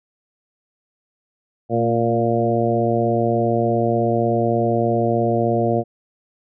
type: harmonic tone with a mistuned harmonic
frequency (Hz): 116.7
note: A#2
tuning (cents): +2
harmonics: 1 / 2 / 3 / 4 / 5 / 6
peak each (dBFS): -23 / -23 / -23 / -23 / -23 / -23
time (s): 1.69-5.84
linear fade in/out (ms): 50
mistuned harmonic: 2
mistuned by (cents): -24
effects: none